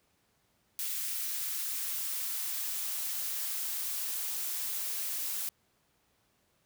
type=noise with high-pass filter sweep; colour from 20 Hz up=blue; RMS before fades=-35 dBFS; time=0.79-5.49 s; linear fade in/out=0 ms; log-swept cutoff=1600 to 250 Hz; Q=0.93; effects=pink hiss -72 dBFS RMS until 6.65 s + high-pass 60 Hz 12 dB/octave